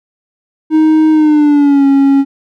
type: tone with pitch glide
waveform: triangle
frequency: 313 to 275.6 Hz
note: D#4 to C#4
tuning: +10 to -10 cents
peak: -3 dBFS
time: 0.7-2.25 s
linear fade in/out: 50 ms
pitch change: -220 cents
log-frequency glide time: 1.11-1.86 s
effects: none